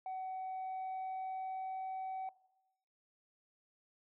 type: tone with pitch glide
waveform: sine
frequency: 753 to 758.2 Hz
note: F#5 to F#5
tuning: +30 to +42 cents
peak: -37 dBFS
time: 0.06-2.29 s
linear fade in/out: 2 ms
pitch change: +12 cents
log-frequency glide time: 0.33-1.86 s
effects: noise-tail reverb RT60 0.9 s tail -20 dB re dry + tanh soft clip ceiling -37 dBFS